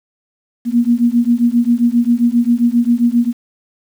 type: beating tone pair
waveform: sine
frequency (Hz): 234.3 / 241.8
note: A#3 / B3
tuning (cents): +9 / -36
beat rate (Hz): 7.5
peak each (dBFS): -13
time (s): 0.65-3.33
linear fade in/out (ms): 50
effects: 7-bit